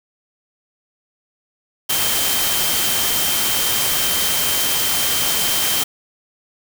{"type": "tone in noise", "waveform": "sine", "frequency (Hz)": 3136, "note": "G7", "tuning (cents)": 0, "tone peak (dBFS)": -25, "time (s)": [1.89, 5.84], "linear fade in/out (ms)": 10, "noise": "white", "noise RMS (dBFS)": -19, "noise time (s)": [1.89, 5.84], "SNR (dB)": -9, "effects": []}